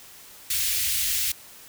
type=band-stop noise; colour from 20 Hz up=white; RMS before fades=-25 dBFS; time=0.5-1.32 s; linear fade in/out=5 ms; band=100 to 2000 Hz; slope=24 dB/octave; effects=white hiss -47 dBFS RMS until 1.68 s